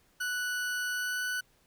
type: tone with pitch glide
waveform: 40% pulse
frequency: 1480 to 1490.3 Hz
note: F#6 to F#6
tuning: 0 to +12 cents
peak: -30 dBFS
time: 0.2-1.41 s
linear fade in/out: 10 ms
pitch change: +12 cents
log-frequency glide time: 0.92-1.25 s
effects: pink hiss -67 dBFS RMS until 1.66 s